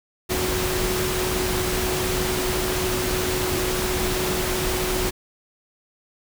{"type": "tone in noise", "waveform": "sine", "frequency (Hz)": 368.3, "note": "F#4", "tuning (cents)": -8, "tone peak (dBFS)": -26, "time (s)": [0.29, 5.11], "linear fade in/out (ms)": 20, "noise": "pink", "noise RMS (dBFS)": -25, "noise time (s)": [0.29, 5.11], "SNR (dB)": -4, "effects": []}